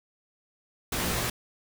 pink noise with comb filter, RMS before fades -29 dBFS, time 0.92-1.3 s, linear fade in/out 5 ms, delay 17 ms, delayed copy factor +0.65, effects none

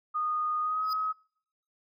sine tone with pitch glide, 1232 to 1272.5 Hz, D#6 to D#6, -17 to +39 cents, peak -27 dBFS, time 0.14-1.13 s, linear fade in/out 20 ms, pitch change +56 cents, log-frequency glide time 0.61-0.84 s
square tone with exponential growth, 4973 Hz, D#8, 2 cents flat, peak -32 dBFS, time 0.82-0.93 s, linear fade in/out 1 ms, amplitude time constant 22 ms
effects noise-tail reverb RT60 0.7 s tail -26 dB re dry

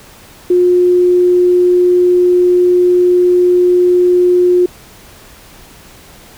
sine tone, 357.9 Hz, F4, 42 cents sharp, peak -6 dBFS, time 0.5-4.66 s, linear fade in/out 5 ms, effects pink hiss -39 dBFS RMS until 6.37 s

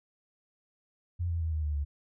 sine tone with pitch steps, 87.3 / 83.99 / 80.8 / 77.73 / 74.78 / 71.94 Hz, F2 / E2 / E2 / D#2 / D2 / D2, 0 / +33 / -34 / -1 / +32 / -35 cents, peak -28 dBFS, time 1.19-1.85 s, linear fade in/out 20 ms, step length 110 ms, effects none

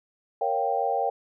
sine chord, G half-diminished seventh, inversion first, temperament equal, 466.2 / 554.4 / 698.5 / 784 Hz, Bb4 / Db5 / F5 / G5, 0 / 0 / 0 / 0 cents, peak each -30 / -30 / -29 / -26 dBFS, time 0.41-1.1 s, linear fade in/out 5 ms, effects none

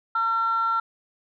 sine tone pair together, 907.7 / 1360 Hz, A#5 / F6, -46 / -46 cents, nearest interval perfect fifth, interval 700 cents, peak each -28 / -20 dBFS, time 0.15-0.8 s, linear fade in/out 5 ms, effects tanh soft clip ceiling -16 dBFS

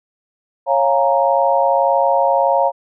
sine chord, Bb minor seventh, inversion first, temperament equal with one note detuned, 550.9 / 698.5 / 830.6 / 932.3 Hz, Db5 / F5 / Ab5 / Bb5, -11 / 0 / 0 / 0 cents, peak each -16 / -17 / -21 / -17 dBFS, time 0.66-2.72 s, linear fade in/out 50 ms, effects none

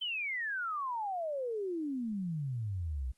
sine exponential sweep, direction down, 3121 to 59.4 Hz, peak -33 dBFS, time 0.01-3.12 s, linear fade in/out 10 ms, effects white hiss -75 dBFS RMS until 3.17 s + Opus 32 kbps

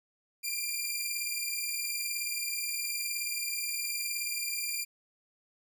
10% pulse beating tone pair, 2382 / 2401 Hz, D7 / D7, +24 / +38 cents, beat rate 19 Hz, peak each -25 / -27 dBFS, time 0.43-4.85 s, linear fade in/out 20 ms, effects none

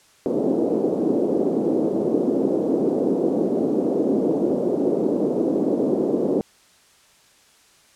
pink band-pass noise, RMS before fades -21 dBFS, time 0.26-6.41 s, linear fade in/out 0 ms, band 250 to 480 Hz, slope 24 dB/octave, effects white hiss -55 dBFS RMS until 7.95 s + low-pass 9000 Hz 12 dB/octave

